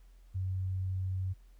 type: tone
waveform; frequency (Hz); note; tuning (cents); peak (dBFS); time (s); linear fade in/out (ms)
sine; 93.7; F#2; +22; -31; 0.34-1.34; 20
effects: added 43 Hz sine -54 dBFS peak until 1.59 s + pink hiss -72 dBFS RMS until 1.59 s